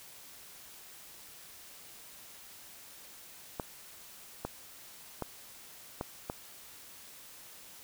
clicks, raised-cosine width 1 ms, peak -20 dBFS, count 5, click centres 3.598 / 4.45 / 5.223 / 6.011 / 6.299 s, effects white hiss -52 dBFS RMS until 7.83 s

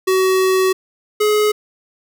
square tone pair in turn, 376.4 / 422.5 Hz, F#4 / G#4, +30 / +30 cents, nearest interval major second, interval 200 cents, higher second, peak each -13 dBFS, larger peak neither, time 0.07-0.73 / 1.2-1.52 s, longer first, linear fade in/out 10 ms, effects none

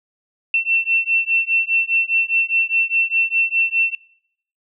sine beating tone pair, 2693 / 2697.9 Hz, E7 / E7, +36 / +40 cents, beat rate 4.9 Hz, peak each -19 dBFS, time 0.54-3.95 s, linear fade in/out 2 ms, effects noise-tail reverb RT60 0.7 s tail -23 dB re dry

